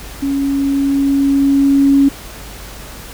sine tone with level ramp, 277.2 Hz, C#4, in tune, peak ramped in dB -14 to -6 dBFS, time 0.22-2.09 s, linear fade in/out 10 ms, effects added 50 Hz sine -34 dBFS peak until 3.13 s + pink hiss -33 dBFS RMS until 3.13 s

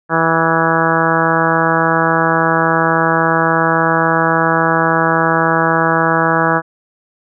harmonic tone with a mistuned harmonic, 163.6 Hz, E3, 13 cents flat, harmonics 1 / 2 / 3 / 4 / 5 / 6 / 7 / 8 / 9 / 10, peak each -20 / -20 / -20 / -20 / -20 / -20 / -20 / -20 / -20 / -20 dBFS, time 0.09-6.62 s, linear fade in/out 50 ms, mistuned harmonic 10, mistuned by +29 cents, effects none

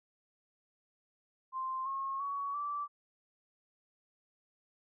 sine tone with pitch steps, 1046.5 / 1084 / 1122.9 / 1163.2 Hz, C6 / C#6 / C#6 / D6, 0 / -39 / +22 / -17 cents, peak -34 dBFS, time 1.52-2.88 s, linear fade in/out 50 ms, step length 340 ms, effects none

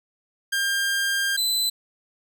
sawtooth tone pair in turn, 1600 / 4022 Hz, G6 / B7, +35 / +31 cents, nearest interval octave + major third, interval 1596 cents, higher second, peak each -18 dBFS, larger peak neither, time 0.52-1.37 / 1.37-1.7 s, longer first, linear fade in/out 10 ms, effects none

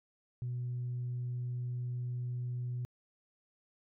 sine tone, 123.1 Hz, B2, 5 cents flat, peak -33 dBFS, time 0.42-2.85 s, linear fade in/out 0 ms, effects tanh soft clip ceiling -31 dBFS

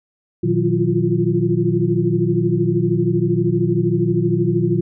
sine tone cluster, 119.6 / 155.4 / 181.5 / 341 / 353.8 Hz, A#2 / D#3 / F#3 / F4 / F4, +45 / -2 / -33 / -41 / +23 cents, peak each -21 dBFS, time 0.43-4.81 s, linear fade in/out 10 ms, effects none

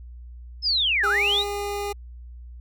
sine linear two-way sweep, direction down then up, 5274 to 1244.5 to 4112 Hz, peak -19 dBFS, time 0.62-1.45 s, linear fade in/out 50 ms, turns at 1.08 s
25% pulse tone, 407.1 Hz, G#4, 35 cents flat, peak -23 dBFS, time 1.03-1.93 s, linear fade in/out 10 ms
effects added 60 Hz sine -38 dBFS peak until 2.6 s

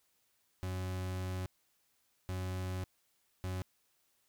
40% pulse tone bursts at uneven times, 92.5 Hz, F#2, in tune, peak -35 dBFS, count 3, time 0.63-1.46 / 2.29-2.84 / 3.44-3.62 s, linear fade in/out 0 ms, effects white hiss -75 dBFS RMS until 4.28 s

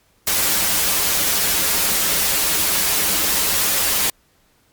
white noise with comb filter, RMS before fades -18 dBFS, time 0.27-4.1 s, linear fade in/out 2 ms, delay 8.1 ms, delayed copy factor -0.65, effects pink hiss -59 dBFS RMS until 4.72 s + MP3 96 kbps

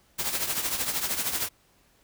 white noise with tremolo, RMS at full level -26 dBFS, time 0.18-1.49 s, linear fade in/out 20 ms, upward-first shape triangle, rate 13 Hz, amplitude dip 70%, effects pink hiss -63 dBFS RMS until 2.03 s

